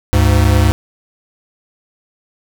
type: tone pair together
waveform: square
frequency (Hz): 72.7 / 102.72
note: D2 / G#2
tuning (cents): -17 / -19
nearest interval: tritone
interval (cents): 598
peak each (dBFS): -12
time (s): 0.13-0.72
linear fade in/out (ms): 0
effects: none